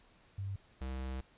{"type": "tone pair in turn", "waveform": ["sine", "square"], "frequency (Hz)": [98, 65.25], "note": ["G2", "C2"], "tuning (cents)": [0, -4], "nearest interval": "perfect fifth", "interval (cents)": 704, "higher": "first", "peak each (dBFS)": [-36, -38], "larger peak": "first", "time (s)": [[0.38, 0.56], [0.81, 1.21]], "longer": "second", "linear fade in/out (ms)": 5, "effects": ["pink hiss -65 dBFS RMS until 1.37 s", "resampled to 8000 Hz"]}